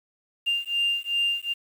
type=beating tone pair; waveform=sine; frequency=2795 / 2797.6 Hz; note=F7 / F7; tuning=+1 / +2 cents; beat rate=2.6 Hz; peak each=-25 dBFS; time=0.46-1.54 s; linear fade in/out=20 ms; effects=tanh soft clip ceiling -17 dBFS + 8-bit